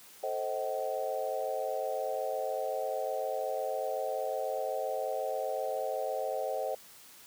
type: chord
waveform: sine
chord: A diminished seventh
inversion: none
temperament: just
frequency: 440 / 528 / 633.6 / 760.3 Hz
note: A4 / C5 / Eb5 / Gb5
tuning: 0 / +16 / +31 / +47 cents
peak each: -39 / -35 / -36 / -37 dBFS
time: 0.23-6.75 s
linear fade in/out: 5 ms
effects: white hiss -54 dBFS RMS until 7.26 s + high-pass 100 Hz 12 dB/octave